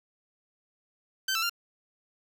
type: tone with pitch steps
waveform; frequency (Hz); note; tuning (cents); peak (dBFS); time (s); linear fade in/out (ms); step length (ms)
15% pulse; 1545 / 1329 / 1392; G6 / E6 / F6; -26 / +14 / -6; -20; 1.28-1.496; 5; 72
effects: none